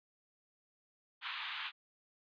white band-pass noise, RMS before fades -42 dBFS, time 1.21-1.72 s, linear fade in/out 50 ms, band 920 to 3700 Hz, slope 48 dB/octave, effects resampled to 11025 Hz

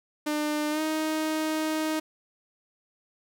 sawtooth tone with pitch glide, 300 to 312.7 Hz, D4 to D#4, +37 to +9 cents, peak -22 dBFS, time 0.26-2 s, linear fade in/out 10 ms, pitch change +72 cents, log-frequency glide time 0.7-0.81 s, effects none

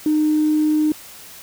triangle tone with tanh clipping, 305.9 Hz, D#4, 29 cents flat, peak -14 dBFS, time 0.06-0.92 s, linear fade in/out 2 ms, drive 4 dB, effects white hiss -40 dBFS RMS until 1.42 s

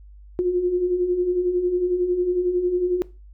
sine beating tone pair, 349.2 / 360.2 Hz, F4 / F#4, 0 / -46 cents, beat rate 11 Hz, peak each -27 / -19 dBFS, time 0.39-3.02 s, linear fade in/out 0 ms, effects noise-tail reverb RT60 0.3 s tail -20 dB re dry + added 50 Hz sine -42 dBFS peak until 3.33 s

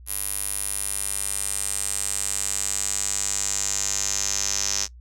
sawtooth tone with band-pass filter sweep, 100 Hz, G2, 35 cents sharp, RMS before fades -27 dBFS, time 0.06-4.88 s, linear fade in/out 50 ms, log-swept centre 11000 to 6000 Hz, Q 5.4, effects noise-tail reverb RT60 0.1 s tail -18 dB re dry + added 60 Hz sine -42 dBFS peak until 5 s

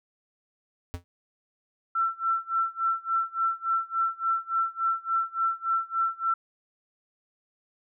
square tone with exponential decay, 87.31 Hz, F2, in tune, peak -27 dBFS, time 0.94-1.04 s, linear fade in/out 0 ms, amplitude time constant 20 ms
sine tone with tremolo, 1343 Hz, E6, 32 cents sharp, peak -21 dBFS, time 1.95-6.34 s, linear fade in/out 5 ms, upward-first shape sine, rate 3.5 Hz, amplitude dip 95%
effects none

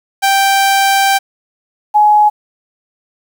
sawtooth / sine tone pair in turn, 784 / 841 Hz, G5 / G#5, 0 / +22 cents, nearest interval minor second, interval 122 cents, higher second, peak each -5 dBFS, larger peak neither, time 0.22-1.19 / 1.94-2.3 s, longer first, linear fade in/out 20 ms, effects 7-bit

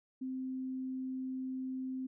sine tone, 260 Hz, C4, 11 cents flat, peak -36 dBFS, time 0.21-2.07 s, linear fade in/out 10 ms, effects none

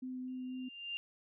sine tone with vibrato, 255.3 Hz, C4, 42 cents flat, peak -39 dBFS, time 0.02-0.69 s, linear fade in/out 10 ms, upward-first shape triangle, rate 4.1 Hz, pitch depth 11 cents each way
sine tone with exponential growth, 2794 Hz, F7, in tune, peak -35 dBFS, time 0.28-0.97 s, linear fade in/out 0 ms, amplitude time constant 150 ms
effects none

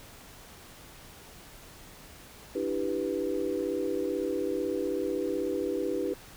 sine chord, E minor seventh, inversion third, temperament equal, 293.7 / 329.6 / 392 / 493.9 Hz, D4 / E4 / G4 / B4, 0 / 0 / 0 / 0 cents, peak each -35 / -34 / -32 / -33 dBFS, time 2.55-6.14 s, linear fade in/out 5 ms, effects pink hiss -50 dBFS RMS until 6.36 s

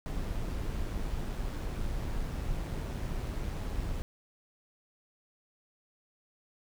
brown noise with amplitude modulation, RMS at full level -33 dBFS, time 0.06-4.02 s, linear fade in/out 0 ms, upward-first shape sine, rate 105 Hz, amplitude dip 25%, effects none

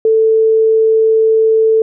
sine tone, 442.9 Hz, A4, 11 cents sharp, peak -7 dBFS, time 0.05-1.82 s, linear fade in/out 2 ms, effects none

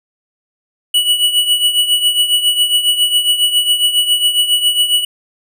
square tone with tremolo, 2941 Hz, F#7, 11 cents flat, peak -8 dBFS, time 0.94-5.05 s, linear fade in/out 5 ms, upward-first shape triangle, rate 7.3 Hz, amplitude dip 75%, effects none

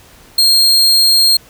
40% pulse tone, 4223 Hz, C8, 15 cents sharp, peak -6 dBFS, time 0.38-1.37 s, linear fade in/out 5 ms, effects pink hiss -43 dBFS RMS until 1.49 s

